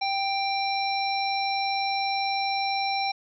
harmonic tone with a mistuned harmonic, 786 Hz, G5, 4 cents sharp, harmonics 1 / 3 / 5 / 7, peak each -26 / -31 / -33 / -34 dBFS, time 0.01-3.12 s, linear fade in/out 10 ms, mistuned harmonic 5, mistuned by +33 cents, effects none

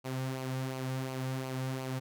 sawtooth tone with flanger, 130.81 Hz, C3, in tune, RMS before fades -36 dBFS, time 0.04-2 s, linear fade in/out 20 ms, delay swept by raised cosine 0.55 to 3.05 ms, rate 2.8 Hz, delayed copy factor -0.5, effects none

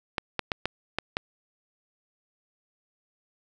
clicks, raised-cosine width 0.3 ms, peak -10 dBFS, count 6, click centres 0.182 / 0.393 / 0.518 / 0.656 / 0.986 / 1.169 s, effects none

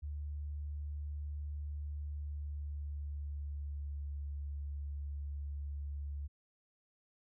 sine tone with pitch glide, 73.42 to 71.66 Hz, D2 to D2, 0 to -42 cents, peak -38 dBFS, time 0.02-6.28 s, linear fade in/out 20 ms, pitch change -42 cents, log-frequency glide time 2.08-4.11 s, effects none

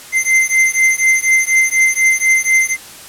square beating tone pair, 2077 / 2081.1 Hz, C7 / C7, -13 / -10 cents, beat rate 4.1 Hz, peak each -14 dBFS, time 0.12-2.77 s, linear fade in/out 50 ms, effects white hiss -35 dBFS RMS until 3.08 s + low-pass 12000 Hz 12 dB/octave

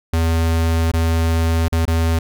square tone with dropouts, 82.2 Hz, E2, 4 cents flat, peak -15 dBFS, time 0.13-2.19 s, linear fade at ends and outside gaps 5 ms, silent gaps 0.916-0.936 / 1.683-1.724 / 1.854-1.877 s, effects none

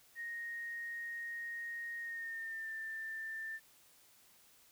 sine tone with pitch glide, 1864.7 to 1783.6 Hz, A#6 to A6, 0 to +23 cents, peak -40 dBFS, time 0.15-3.6 s, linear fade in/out 50 ms, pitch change -77 cents, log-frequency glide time 2-2.71 s, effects white hiss -65 dBFS RMS until 4.71 s

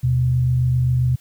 sine tone pair together, 78.2 / 125.7 Hz, D#2 / B2, +9 / +31 cents, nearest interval minor sixth, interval 822 cents, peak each -25 / -15 dBFS, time 0.03-1.16 s, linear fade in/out 10 ms, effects white hiss -54 dBFS RMS until 1.2 s

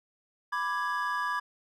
triangle chord, G# diminished, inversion first, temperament equal with one note detuned, 991.8 / 1174.7 / 1661.2 Hz, B5 / D6 / G#6, +7 / 0 / 0 cents, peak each -31 dBFS, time 0.52-1.4 s, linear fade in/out 10 ms, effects none

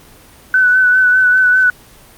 sine tone with vibrato, 1500 Hz, F#6, 23 cents sharp, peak -7 dBFS, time 0.54-1.7 s, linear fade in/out 2 ms, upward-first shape sine, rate 5 Hz, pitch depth 28 cents each way, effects pink hiss -42 dBFS RMS until 2.17 s + Opus 24 kbps

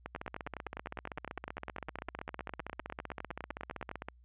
two click trains, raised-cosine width 0.5 ms, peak -24 / -24 dBFS, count 62 / 39, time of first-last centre 0.15-4.085 / 0.06-3.914 s, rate 15.5 / 9.86 Hz, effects added 60 Hz sine -58 dBFS peak until 4.24 s + resampled to 8000 Hz

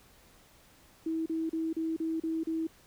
sine tone bursts, 323.4 Hz, E4, 33 cents flat, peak -29 dBFS, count 7, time 1.06-2.67 s, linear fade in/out 5 ms, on 200 ms, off 35 ms, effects pink hiss -60 dBFS RMS until 2.86 s

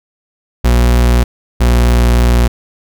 40% pulse tone pair in turn, 60.2 / 59.78 Hz, B1 / A#1, -44 / +44 cents, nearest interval unison, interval 12 cents, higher first, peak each -6 dBFS, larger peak neither, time 0.64-1.24 / 1.6-2.48 s, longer second, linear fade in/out 10 ms, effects none

